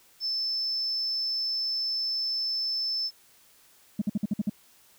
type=tone; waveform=sine; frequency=5274 Hz; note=E8; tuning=in tune; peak=-26 dBFS; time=0.2-3.11 s; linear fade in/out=50 ms
type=tone bursts; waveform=sine; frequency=207.7 Hz; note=G#3; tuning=in tune; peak=-21 dBFS; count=7; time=3.99-4.497 s; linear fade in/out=5 ms; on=27 ms; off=53 ms
effects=tanh soft clip ceiling -20 dBFS + white hiss -59 dBFS RMS until 4.98 s